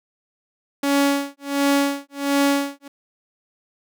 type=tone with tremolo; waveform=sawtooth; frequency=280.9 Hz; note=C#4; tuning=23 cents sharp; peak=-11 dBFS; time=0.83-2.88 s; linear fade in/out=5 ms; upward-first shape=sine; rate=1.4 Hz; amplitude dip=100%; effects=none